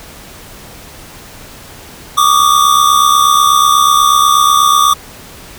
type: tone pair together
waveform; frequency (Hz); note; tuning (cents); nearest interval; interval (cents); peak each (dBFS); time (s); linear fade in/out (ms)
square; 1147 / 1215.2; D6 / D#6; -41 / -41; minor second; 100; -10; 2.17-4.94; 10
effects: pink hiss -34 dBFS RMS until 5.58 s